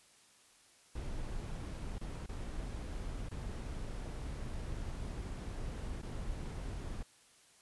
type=noise with dropouts; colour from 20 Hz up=brown; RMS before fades=-41 dBFS; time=0.95-7.03 s; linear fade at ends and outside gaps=5 ms; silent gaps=1.984-2.011 / 2.262-2.289 / 3.288-3.312 / 6.017-6.028 s; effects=white hiss -64 dBFS RMS until 7.61 s + resampled to 24000 Hz